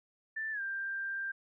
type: tone with pitch glide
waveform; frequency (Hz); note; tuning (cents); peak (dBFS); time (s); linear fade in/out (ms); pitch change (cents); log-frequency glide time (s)
sine; 1768 to 1584.2; A6 to G6; +8 to +18; -34; 0.36-1.32; 10; -190; 0.52-0.61
effects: none